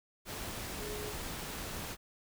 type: tone in noise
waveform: sine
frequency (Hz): 419.3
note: G#4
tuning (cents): +17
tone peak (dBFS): -42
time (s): 0.78-1.15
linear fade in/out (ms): 50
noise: pink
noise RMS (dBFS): -41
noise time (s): 0.25-1.97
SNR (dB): -4
effects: none